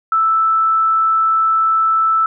sine tone, 1318.5 Hz, E6, in tune, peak -11 dBFS, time 0.12-2.26 s, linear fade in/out 2 ms, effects none

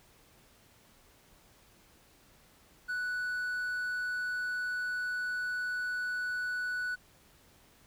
triangle tone, 1481 Hz, F#6, 1 cent sharp, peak -30 dBFS, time 2.88-6.96 s, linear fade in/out 20 ms, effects pink hiss -62 dBFS RMS until 7.86 s

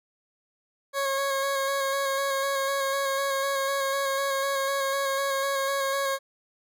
20% pulse tone with vibrato, 548 Hz, C#5, 20 cents flat, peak -20 dBFS, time 0.93-6.19 s, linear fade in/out 50 ms, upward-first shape square, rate 4 Hz, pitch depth 17 cents each way, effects none

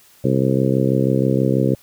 harmonic tone, 66.2 Hz, C2, 21 cents sharp, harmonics 2 / 3 / 4 / 5 / 6 / 7 / 8, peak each -19 / -21 / -22 / -23 / -24 / -24 / -25 dBFS, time 0.24-1.75 s, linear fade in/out 5 ms, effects white hiss -51 dBFS RMS until 1.82 s

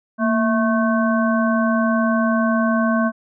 harmonic tone with a mistuned harmonic, 218.8 Hz, A3, 9 cents flat, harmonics 1 / 3 / 5 / 7, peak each -17 / -22 / -24 / -25 dBFS, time 0.18-3.12 s, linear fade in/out 50 ms, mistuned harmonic 1, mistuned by +83 cents, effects none

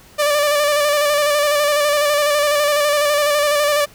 sawtooth tone with vibrato, 587.3 Hz, D5, in tune, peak -10 dBFS, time 0.18-3.86 s, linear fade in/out 20 ms, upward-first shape square, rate 12 Hz, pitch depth 30 cents each way, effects pink hiss -46 dBFS RMS until 3.94 s

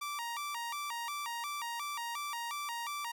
sawtooth tone with vibrato, 1046.5 Hz, C6, in tune, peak -33 dBFS, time 0.01-3.12 s, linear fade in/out 10 ms, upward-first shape square, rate 2.8 Hz, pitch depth 190 cents each way, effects none

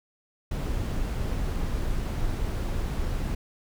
brown noise, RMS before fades -28 dBFS, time 0.51-3.35 s, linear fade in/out 5 ms, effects none

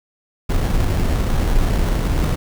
brown noise with sample-and-hold, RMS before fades -17 dBFS, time 0.49-2.36 s, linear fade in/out 10 ms, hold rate 2450 Hz, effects none

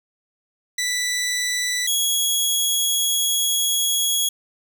15% pulse tone pair in turn, 1975.5 / 3331 Hz, B6 / G#7, 0 / +4 cents, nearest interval major sixth, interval 904 cents, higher second, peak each -15 / -11 dBFS, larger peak second, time 0.78-1.87 / 1.87-4.29 s, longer second, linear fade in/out 5 ms, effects none

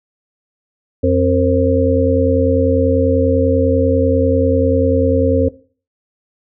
harmonic tone with a mistuned harmonic, 88.4 Hz, F2, 22 cents sharp, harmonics 1 / 3 / 5 / 6, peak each -16 / -16 / -16 / -16 dBFS, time 1.03-5.49 s, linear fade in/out 10 ms, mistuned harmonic 5, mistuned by +70 cents, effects noise-tail reverb RT60 0.4 s tail -18 dB re dry

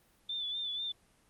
sine tone with vibrato, 3520 Hz, A7, in tune, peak -34 dBFS, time 0.29-0.92 s, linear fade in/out 5 ms, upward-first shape sine, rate 4.1 Hz, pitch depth 48 cents each way, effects pink hiss -67 dBFS RMS until 1.29 s + Opus 24 kbps

